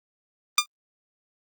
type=tone with exponential decay; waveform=10% pulse; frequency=1200 Hz; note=D6; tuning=37 cents sharp; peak=-4 dBFS; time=0.58-0.66 s; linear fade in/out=2 ms; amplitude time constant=16 ms; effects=Opus 32 kbps